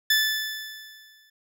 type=tone with exponential decay; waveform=20% pulse; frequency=1747 Hz; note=A6; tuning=13 cents flat; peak=-12 dBFS; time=0.1-1.3 s; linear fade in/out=5 ms; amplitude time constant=260 ms; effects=none